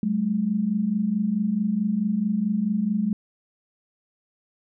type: tone pair together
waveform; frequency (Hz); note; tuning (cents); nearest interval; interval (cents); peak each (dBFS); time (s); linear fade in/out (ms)
sine; 189.2 / 213.8; F#3 / A3; +39 / -49; major second; 212; -26 / -22; 0.03-3.13; 2
effects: none